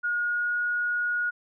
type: tone with pitch glide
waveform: sine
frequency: 1437 to 1446.2 Hz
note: F6 to F#6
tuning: +49 to -40 cents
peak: -24 dBFS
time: 0.03-1.31 s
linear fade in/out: 20 ms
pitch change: +11 cents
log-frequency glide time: 0.25-0.6 s
effects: none